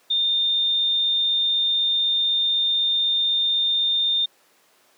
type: tone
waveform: sine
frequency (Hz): 3624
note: A#7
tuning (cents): -50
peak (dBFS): -18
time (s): 0.1-4.26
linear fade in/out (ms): 10
effects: pink hiss -58 dBFS RMS until 4.97 s + high-pass 400 Hz 12 dB/octave